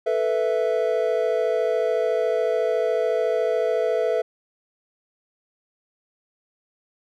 triangle chord, A suspended second, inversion none, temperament equal, 440 / 493.9 / 659.3 Hz, A4 / B4 / E5, 0 / 0 / 0 cents, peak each -22 dBFS, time 0.06-4.22 s, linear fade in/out 10 ms, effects none

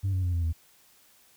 sine tone with pitch steps, 97.1 / 92.93 / 88.94 / 85.12 / 81.46 Hz, G2 / F#2 / F2 / F2 / E2, -16 / +8 / +32 / -44 / -20 cents, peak -22 dBFS, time 0.03-0.53 s, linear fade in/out 20 ms, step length 100 ms, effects tanh soft clip ceiling -23 dBFS + white hiss -60 dBFS RMS until 1.36 s

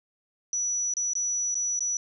sine tone with dropouts, 5900 Hz, F#8, 6 cents flat, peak -25 dBFS, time 0.53-1.97 s, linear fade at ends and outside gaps 1 ms, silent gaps 0.938-0.968 / 1.134-1.153 / 1.544-1.553 / 1.792-1.806 s, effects none

